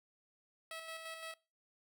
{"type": "tone with tremolo", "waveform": "10% pulse", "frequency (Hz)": 649, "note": "E5", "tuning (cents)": -27, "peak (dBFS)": -35, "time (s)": [0.71, 1.34], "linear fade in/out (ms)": 2, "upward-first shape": "square", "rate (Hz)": 5.8, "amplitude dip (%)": 40, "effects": ["noise-tail reverb RT60 0.3 s tail -22 dB re dry"]}